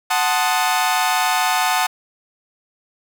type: chord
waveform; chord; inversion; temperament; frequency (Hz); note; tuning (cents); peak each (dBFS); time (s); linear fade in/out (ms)
sawtooth; F# diminished seventh; none; equal; 740 / 880 / 1046.5 / 1244.5; F#5 / A5 / C6 / Eb6; 0 / 0 / 0 / 0; -16 / -17 / -22 / -20; 0.1-1.87; 10
effects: none